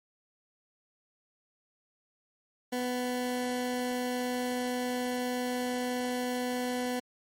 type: tone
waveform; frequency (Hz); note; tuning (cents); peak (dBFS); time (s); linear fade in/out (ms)
20% pulse; 248.6; B3; +12; -25; 2.72-7; 10
effects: MP3 64 kbps